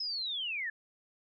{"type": "linear sweep", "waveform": "sine", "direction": "down", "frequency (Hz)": [5210, 1700], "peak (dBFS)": -33, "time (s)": [0, 0.7], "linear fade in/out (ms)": 5, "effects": []}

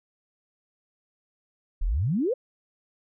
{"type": "exponential sweep", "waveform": "sine", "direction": "up", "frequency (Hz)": [31.11, 554.4], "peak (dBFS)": -22, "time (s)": [1.81, 2.34], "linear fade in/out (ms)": 10, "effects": []}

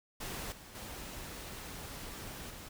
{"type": "noise with level steps", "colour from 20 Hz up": "pink", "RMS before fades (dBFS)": [-41, -52, -45, -48], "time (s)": [0.2, 2.69], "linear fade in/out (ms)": 10, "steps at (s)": [0.52, 0.75, 2.5], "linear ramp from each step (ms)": 2, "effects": []}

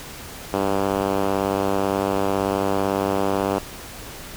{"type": "tone with band-pass filter", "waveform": "5% pulse", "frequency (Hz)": 98, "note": "G2", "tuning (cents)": 0, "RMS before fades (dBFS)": -22, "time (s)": [0.53, 3.59], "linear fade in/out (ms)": 5, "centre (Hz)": 400, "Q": 0.58, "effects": ["pink hiss -37 dBFS RMS until 4.36 s"]}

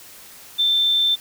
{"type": "tone", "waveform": "sine", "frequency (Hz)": 3556, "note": "A7", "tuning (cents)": 18, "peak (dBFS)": -15, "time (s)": [0.58, 1.16], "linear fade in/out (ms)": 20, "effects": ["white hiss -43 dBFS RMS until 1.2 s"]}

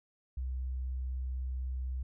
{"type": "tone", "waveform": "sine", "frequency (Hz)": 64, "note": "C2", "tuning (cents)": -38, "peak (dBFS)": -33, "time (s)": [0.37, 2.03], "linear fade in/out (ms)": 5, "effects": []}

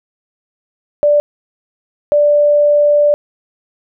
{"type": "tone bursts at uneven times", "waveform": "sine", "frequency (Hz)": 587.3, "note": "D5", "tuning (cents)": 0, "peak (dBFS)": -7, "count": 2, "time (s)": [[1.03, 1.2], [2.12, 3.14]], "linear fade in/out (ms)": 0, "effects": []}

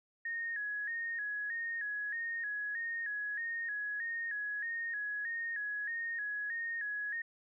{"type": "tone with vibrato", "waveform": "sine", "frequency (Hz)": 1760, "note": "A6", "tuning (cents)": 0, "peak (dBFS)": -35, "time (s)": [0.25, 7.22], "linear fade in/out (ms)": 5, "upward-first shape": "square", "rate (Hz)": 1.6, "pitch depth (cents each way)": 84, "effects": []}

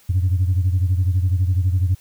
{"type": "beating tone pair", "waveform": "sine", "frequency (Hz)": [89.6, 101.6], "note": ["F2", "G#2"], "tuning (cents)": [45, -38], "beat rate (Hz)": 12, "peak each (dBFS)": [-15, -20], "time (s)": [0.09, 1.95], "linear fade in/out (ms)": 10, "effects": ["tanh soft clip ceiling -11 dBFS", "white hiss -53 dBFS RMS until 2 s"]}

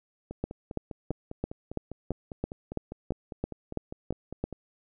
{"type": "two click trains", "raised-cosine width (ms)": 2, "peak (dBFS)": [-24, -16], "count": [22, 13], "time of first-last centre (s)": [[0.31, 4.527], [0.44, 4.44]], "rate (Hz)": [4.98, 3], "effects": []}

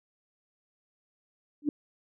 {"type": "tone with exponential growth", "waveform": "sine", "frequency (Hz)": 293.7, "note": "D4", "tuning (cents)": 0, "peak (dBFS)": -19, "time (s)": [1.62, 1.69], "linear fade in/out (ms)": 2, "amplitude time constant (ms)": 15, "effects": []}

